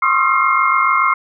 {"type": "tone cluster", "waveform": "sine", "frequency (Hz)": [1051, 1098, 1249, 1359, 2129], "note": ["C6", "C#6", "D#6", "F6", "C7"], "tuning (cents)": [7, -17, 6, -48, 30], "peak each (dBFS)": -18, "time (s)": [0.02, 1.14], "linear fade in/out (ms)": 5, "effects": []}